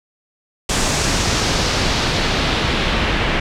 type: noise with low-pass filter sweep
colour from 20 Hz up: pink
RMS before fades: -18 dBFS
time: 0.69-3.4 s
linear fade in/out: 5 ms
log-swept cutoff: 7700 to 2700 Hz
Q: 1.5
effects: none